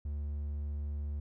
triangle tone, 73 Hz, D2, 10 cents flat, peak -32 dBFS, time 0.05-1.2 s, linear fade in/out 5 ms, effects none

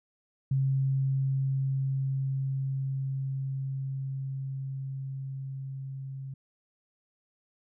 sine tone with level ramp, 134.8 Hz, C#3, 48 cents flat, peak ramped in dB -23 to -36 dBFS, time 0.51-6.34 s, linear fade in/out 5 ms, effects none

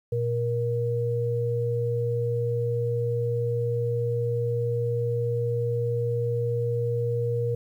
sine tone pair together, 118.4 / 473.6 Hz, A#2 / A#4, +27 / +27 cents, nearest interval 2 octaves, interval 2400 cents, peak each -26 / -26 dBFS, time 0.12-7.55 s, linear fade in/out 5 ms, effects 10-bit

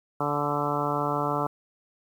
harmonic tone with a mistuned harmonic, 145.6 Hz, D3, 15 cents flat, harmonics 1 / 2 / 3 / 4 / 5 / 6 / 7 / 8 / 9, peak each -33 / -33 / -33 / -33 / -33 / -33 / -33 / -33 / -33 dBFS, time 0.2-1.47 s, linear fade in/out 5 ms, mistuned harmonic 9, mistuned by +18 cents, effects 9-bit

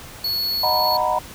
square tone, 4384 Hz, C#8, 20 cents flat, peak -21 dBFS, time 0.24-0.97 s, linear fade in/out 5 ms
sine chord, B major seventh, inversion first, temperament just, 617.4 / 740.8 / 926 / 987.8 Hz, D#5 / F#5 / A#5 / B5, -14 / +2 / -12 / 0 cents, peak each -24 / -23 / -24 / -22 dBFS, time 0.63-1.19 s, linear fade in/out 5 ms
effects pink hiss -39 dBFS RMS until 1.34 s

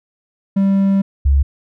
triangle / sine tone pair in turn, 195.7 / 69.19 Hz, G3 / C#2, -3 / -3 cents, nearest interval octave + tritone, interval 1800 cents, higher first, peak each -9 dBFS, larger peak neither, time 0.56-1.02 / 1.25-1.43 s, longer first, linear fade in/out 10 ms, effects none

